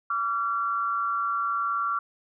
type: tone pair together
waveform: sine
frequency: 1151 / 1370.2 Hz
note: D6 / F6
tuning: -35 / -33 cents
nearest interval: minor third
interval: 302 cents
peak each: -27 dBFS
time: 0.1-1.99 s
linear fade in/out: 5 ms
effects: none